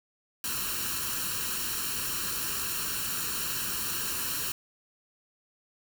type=noise with comb filter; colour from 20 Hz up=white; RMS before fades=-32 dBFS; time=0.44-4.52 s; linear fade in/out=2 ms; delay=0.71 ms; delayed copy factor=+0.75; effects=none